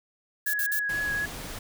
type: noise bursts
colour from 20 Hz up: violet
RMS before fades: -30 dBFS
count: 3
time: 0.46-0.794 s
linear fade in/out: 5 ms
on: 78 ms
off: 50 ms
type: tone with vibrato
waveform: sine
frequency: 1673 Hz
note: G#6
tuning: 12 cents sharp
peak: -26 dBFS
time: 0.46-1.26 s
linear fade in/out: 10 ms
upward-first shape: triangle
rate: 4.1 Hz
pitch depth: 21 cents each way
type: noise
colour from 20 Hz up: pink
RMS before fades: -38 dBFS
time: 0.89-1.59 s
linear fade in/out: 5 ms
effects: none

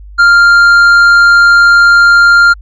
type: tone with tanh clipping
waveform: triangle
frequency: 1396.9 Hz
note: F6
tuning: in tune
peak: -3 dBFS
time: 0.18-2.54 s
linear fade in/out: 20 ms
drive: 10 dB
effects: added 50 Hz sine -28 dBFS peak until 2.61 s

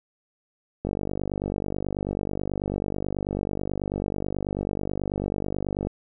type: click train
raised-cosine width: 2 ms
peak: -14 dBFS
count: 248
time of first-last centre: 0.85-5.87 s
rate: 49.2 Hz
effects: none

